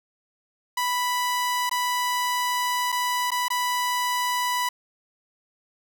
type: tone with dropouts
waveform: sawtooth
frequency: 987.8 Hz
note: B5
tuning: in tune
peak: -19 dBFS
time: 0.77-4.69 s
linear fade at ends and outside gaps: 5 ms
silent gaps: 1.695-1.712 / 2.92-2.924 / 3.306-3.316 / 3.483-3.502 s
effects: none